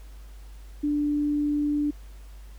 sine tone, 293.7 Hz, D4, in tune, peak -22 dBFS, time 0.83-1.91 s, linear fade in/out 10 ms, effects added 50 Hz sine -41 dBFS peak until 2.58 s + pink hiss -57 dBFS RMS until 2.58 s

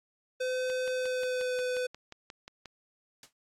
square tone with pitch glide, 510 to 501.8 Hz, C5 to B4, -44 to +28 cents, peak -30 dBFS, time 0.4-1.87 s, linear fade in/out 10 ms, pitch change -28 cents, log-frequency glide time 0.91-1.6 s
click train, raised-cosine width 0.2 ms, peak -27 dBFS, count 12, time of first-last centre 0.7-2.657 s, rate 5.62 Hz
white noise with exponential decay, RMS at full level -43 dBFS, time 3.23-3.33 s, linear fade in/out 2 ms, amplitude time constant 20 ms
effects low-pass 8000 Hz 12 dB/octave + AAC 64 kbps

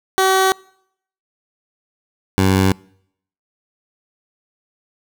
15% pulse tone pair in turn, 380.4 / 95.28 Hz, F#4 / G2, +48 / -49 cents, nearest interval 2 octaves, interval 2397 cents, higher first, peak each -6 dBFS, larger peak neither, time 0.18-0.52 / 2.38-2.72 s, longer neither, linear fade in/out 0 ms, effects noise-tail reverb RT60 0.7 s tail -26 dB re dry

